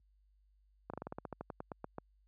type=slowing click train; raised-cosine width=1 ms; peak=-27 dBFS; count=15; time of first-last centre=0.9-1.983 s; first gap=36 ms; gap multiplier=1.11; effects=added 50 Hz sine -58 dBFS peak until 2.27 s + high-pass 80 Hz 12 dB/octave